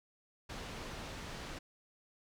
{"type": "low-pass noise", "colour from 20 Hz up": "pink", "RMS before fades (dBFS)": -45, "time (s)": [0.49, 1.59], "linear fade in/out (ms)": 10, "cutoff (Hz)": 5500, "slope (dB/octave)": 12, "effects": []}